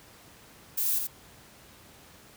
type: noise with echo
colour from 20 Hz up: violet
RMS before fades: -28 dBFS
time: 0.77-0.99 s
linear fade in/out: 10 ms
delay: 83 ms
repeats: 1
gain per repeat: -4 dB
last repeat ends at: 1.073 s
effects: pink hiss -53 dBFS RMS until 2.36 s + high-pass 60 Hz 12 dB/octave